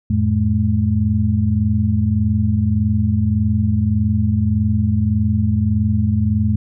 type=tone cluster; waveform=sine; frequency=87.6 / 109.3 / 213.3 Hz; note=F2 / A2 / G#3; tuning=+6 / -11 / +46 cents; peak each=-18 dBFS; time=0.1-6.56 s; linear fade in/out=5 ms; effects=none